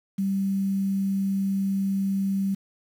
sine tone with quantisation, 195 Hz, G3, 9 cents flat, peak -22 dBFS, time 0.18-2.55 s, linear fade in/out 10 ms, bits 8, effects none

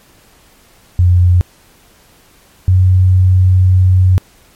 sine tone pair in turn, 89.1 / 92.45 Hz, F2 / F#2, +35 / -1 cents, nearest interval minor second, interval 64 cents, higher second, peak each -5 dBFS, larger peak neither, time 0.99-1.41 / 2.68-4.18 s, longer second, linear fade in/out 0 ms, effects pink hiss -47 dBFS RMS until 4.55 s + MP3 64 kbps

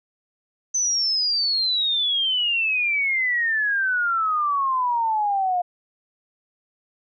sine exponential sweep, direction down, 6160 to 704 Hz, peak -19 dBFS, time 0.74-5.62 s, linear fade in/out 10 ms, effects none

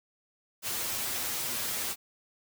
white noise with comb filter, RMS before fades -33 dBFS, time 0.62-1.96 s, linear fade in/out 50 ms, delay 8.4 ms, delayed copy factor +0.85, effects none

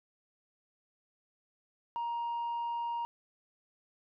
sine tone with tanh clipping, 940 Hz, A#5, 14 cents sharp, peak -33 dBFS, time 1.96-3.05 s, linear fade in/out 0 ms, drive 1 dB, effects none

